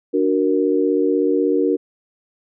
sine chord, D augmented, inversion none, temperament equal, 293.7 / 370 / 466.2 Hz, D4 / F#4 / A#4, 0 / 0 / 0 cents, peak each -19 dBFS, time 0.13-1.77 s, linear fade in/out 20 ms, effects none

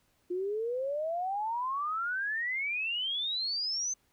sine exponential sweep, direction up, 349.2 to 6272 Hz, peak -30 dBFS, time 0.3-3.94 s, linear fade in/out 10 ms, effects pink hiss -71 dBFS RMS until 4.12 s

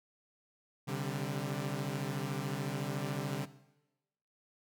sawtooth chord, C suspended second, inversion none, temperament equal with one note detuned, 133.02 / 146.83 / 196 Hz, C3 / D3 / G3, +29 / 0 / 0 cents, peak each -34 / -34 / -38 dBFS, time 0.87-3.46 s, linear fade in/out 20 ms, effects noise-tail reverb RT60 1.0 s tail -17 dB re dry

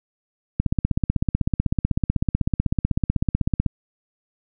click train, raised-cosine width 5 ms, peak -6 dBFS, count 50, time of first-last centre 0.6-3.663 s, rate 16 Hz, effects none

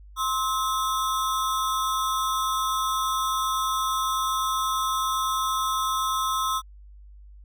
square ring-modulated tone, 1174.7 Hz, D6, in tune, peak -21 dBFS, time 0.16-6.62 s, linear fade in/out 50 ms, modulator 120 Hz, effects added 50 Hz sine -44 dBFS peak until 7.44 s

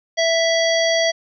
harmonic tone with a mistuned harmonic, 660 Hz, E5, 2 cents sharp, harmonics 1 / 3 / 5 / 7 / 9, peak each -17 / -22 / -24 / -25 / -27 dBFS, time 0.17-1.12 s, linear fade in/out 20 ms, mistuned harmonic 9, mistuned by -45 cents, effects none

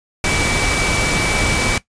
sine tone in noise, 2300 Hz, D7, 37 cents flat, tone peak -21 dBFS, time 0.24-1.78 s, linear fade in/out 2 ms, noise pink, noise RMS -18 dBFS, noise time 0.24-1.78 s, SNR -6 dB, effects noise-tail reverb RT60 0.1 s tail -17 dB re dry + resampled to 22050 Hz

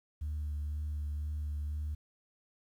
sine tone with vibrato, 74.7 Hz, D2, 30 cents sharp, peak -32 dBFS, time 0.21-1.95 s, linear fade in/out 10 ms, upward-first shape sine, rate 2 Hz, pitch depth 21 cents each way, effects tanh soft clip ceiling -31 dBFS + 11-bit

